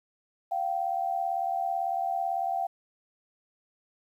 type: tone pair together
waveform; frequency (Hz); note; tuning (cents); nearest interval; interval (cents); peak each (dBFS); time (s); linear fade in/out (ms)
sine; 695 / 773; F5 / G5; -9 / -24; major second; 185; -30 / -29; 0.51-2.67; 10
effects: 10-bit